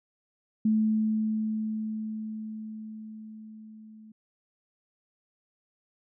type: tone with level ramp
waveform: sine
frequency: 217.4 Hz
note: A3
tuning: 21 cents flat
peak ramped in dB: -20 to -47 dBFS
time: 0.65-4.12 s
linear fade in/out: 5 ms
effects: none